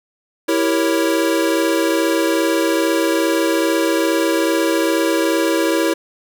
square chord, E diminished seventh, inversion none, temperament equal, 329.6 / 392 / 466.2 / 554.4 Hz, E4 / G4 / Bb4 / Db5, 0 / 0 / 0 / 0 cents, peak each -18 / -24 / -23 / -22 dBFS, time 0.48-5.94 s, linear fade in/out 10 ms, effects none

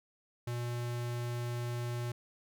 square tone, 120.3 Hz, B2, 45 cents flat, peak -35 dBFS, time 0.47-2.12 s, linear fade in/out 5 ms, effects none

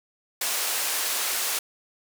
white band-pass noise, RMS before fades -27 dBFS, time 0.41-1.59 s, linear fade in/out 5 ms, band 490 to 14000 Hz, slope 12 dB/octave, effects none

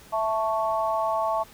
sine chord, A major, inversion second, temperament equal, 659.3 / 880 / 1108.7 Hz, E5 / A5 / C#6, 0 / 0 / 0 cents, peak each -26 / -27 / -28 dBFS, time 0.12-1.44 s, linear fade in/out 20 ms, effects pink hiss -50 dBFS RMS until 1.53 s

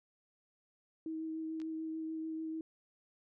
sine tone with vibrato, 319.2 Hz, D#4, 44 cents sharp, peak -37 dBFS, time 1.06-2.61 s, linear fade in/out 2 ms, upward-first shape triangle, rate 6.8 Hz, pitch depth 14 cents each way
clicks, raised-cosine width 0.2 ms, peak -39 dBFS, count 2, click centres 1.601 / 1.617 s
effects none

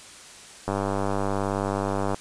click train, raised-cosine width 1 ms, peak -12 dBFS, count 146, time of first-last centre 0.68-2.145 s, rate 99 Hz, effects white hiss -45 dBFS RMS until 2.2 s + resampled to 22050 Hz

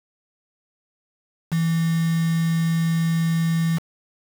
sine tone with quantisation, 164.81 Hz, E3, in tune, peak -18 dBFS, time 1.51-3.79 s, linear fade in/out 20 ms, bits 5, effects none

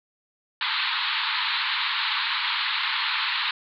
white band-pass noise, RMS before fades -26 dBFS, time 0.61-3.51 s, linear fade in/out 2 ms, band 870 to 4300 Hz, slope 96 dB/octave, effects none

